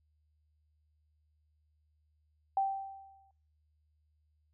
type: tone with exponential decay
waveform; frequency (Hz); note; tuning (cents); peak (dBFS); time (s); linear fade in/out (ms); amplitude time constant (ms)
sine; 780; G5; -9; -25; 2.57-3.31; 2; 160
effects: noise-tail reverb RT60 0.6 s tail -26 dB re dry + added 76 Hz sine -70 dBFS peak until 4.53 s